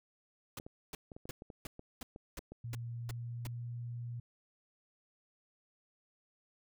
pink noise bursts, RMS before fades -44 dBFS, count 9, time 0.57-3.47 s, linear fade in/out 2 ms, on 20 ms, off 340 ms
clicks, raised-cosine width 2 ms, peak -34 dBFS, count 12, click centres 0.599 / 0.665 / 1.118 / 1.165 / 1.255 / 1.293 / 1.421 / 1.502 / 1.794 / 2.161 / 2.391 / 2.52 s
sine tone with pitch glide, 117.8 to 119.38 Hz, A#2 to A#2, +19 to +42 cents, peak -39 dBFS, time 2.64-4.2 s, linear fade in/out 5 ms, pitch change +23 cents, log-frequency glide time 2.91-3.61 s
effects none

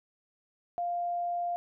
sine tone, 698.5 Hz, F5, in tune, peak -29 dBFS, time 0.78-1.56 s, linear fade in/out 0 ms, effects none

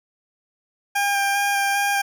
20% pulse tone with vibrato, 801 Hz, G5, 37 cents sharp, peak -14 dBFS, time 0.95-2.02 s, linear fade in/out 10 ms, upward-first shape square, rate 2.5 Hz, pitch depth 10 cents each way, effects none

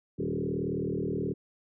sine tone with frequency modulation, 280.4 Hz, C#4, 20 cents sharp, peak -28 dBFS, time 0.18-1.34 s, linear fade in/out 20 ms, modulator 38.8 Hz, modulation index 4.1, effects none

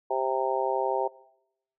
harmonic tone, 131.5 Hz, C3, 9 cents sharp, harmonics 3 / 4 / 5 / 6 / 7, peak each -31 / -31 / -31 / -31 / -31 dBFS, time 0.1-1.08 s, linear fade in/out 10 ms, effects noise-tail reverb RT60 0.8 s tail -21 dB re dry

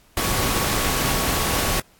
sine tone in noise, 1117 Hz, C#6, 13 cents sharp, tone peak -32 dBFS, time 0.17-1.8 s, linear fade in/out 2 ms, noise pink, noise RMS -22 dBFS, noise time 0.17-1.8 s, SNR -13 dB, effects pink hiss -56 dBFS RMS until 1.99 s + AAC 64 kbps

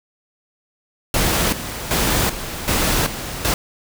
pink noise with tremolo, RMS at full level -18 dBFS, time 1.14-3.54 s, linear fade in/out 2 ms, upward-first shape square, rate 1.3 Hz, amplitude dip 70%, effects none

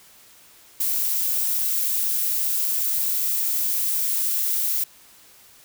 violet noise, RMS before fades -23 dBFS, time 0.8-4.84 s, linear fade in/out 5 ms, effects white hiss -51 dBFS RMS until 5.64 s

